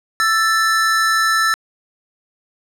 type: tone pair together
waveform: square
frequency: 1328.1 / 1760 Hz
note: E6 / A6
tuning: +13 / 0 cents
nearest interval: perfect fourth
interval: 487 cents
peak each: -17 dBFS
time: 0.2-1.54 s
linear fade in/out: 0 ms
effects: low-pass 11000 Hz 12 dB/octave